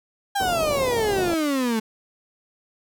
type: exponential sweep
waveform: 35% pulse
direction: down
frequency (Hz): 817 to 215.7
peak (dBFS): -19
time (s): 0.35-1.8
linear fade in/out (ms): 10
type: low-pass noise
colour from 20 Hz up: white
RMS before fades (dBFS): -30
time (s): 0.4-1.34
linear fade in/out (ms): 2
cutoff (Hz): 730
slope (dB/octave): 24
effects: none